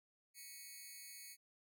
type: tone with amplitude modulation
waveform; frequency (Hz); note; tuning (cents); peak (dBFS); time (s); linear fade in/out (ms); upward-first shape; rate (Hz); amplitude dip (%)
5% pulse; 2223; C#7; +4; -38; 0.34-1.37; 50; sine; 284; 90
effects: none